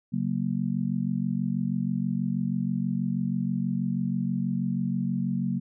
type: chord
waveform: sine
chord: F# major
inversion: second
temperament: just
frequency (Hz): 138.75 / 185 / 231.2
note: C#3 / F#3 / A#3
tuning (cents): +2 / 0 / -14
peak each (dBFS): -31 / -28 / -29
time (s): 0.12-5.6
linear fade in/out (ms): 20
effects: none